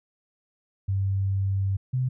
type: tone pair in turn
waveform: sine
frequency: 97.3 / 127.96 Hz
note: G2 / C3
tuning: -12 / -38 cents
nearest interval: perfect fourth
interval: 474 cents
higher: second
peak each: -22 dBFS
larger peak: neither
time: 0.88-1.77 / 1.93-2.09 s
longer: first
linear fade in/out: 10 ms
effects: none